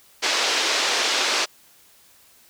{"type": "band-pass noise", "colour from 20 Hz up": "white", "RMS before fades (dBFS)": -22, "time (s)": [0.22, 1.46], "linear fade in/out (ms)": 20, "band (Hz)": [330, 5700], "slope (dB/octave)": 24, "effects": ["white hiss -54 dBFS RMS until 2.49 s"]}